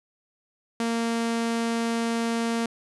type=tone; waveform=sawtooth; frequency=230.8 Hz; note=A#3; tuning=17 cents flat; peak=-20 dBFS; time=0.8-2.66 s; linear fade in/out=2 ms; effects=resampled to 24000 Hz